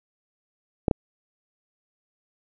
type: clicks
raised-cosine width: 2 ms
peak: -6 dBFS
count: 2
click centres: 0.882 / 0.912 s
effects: none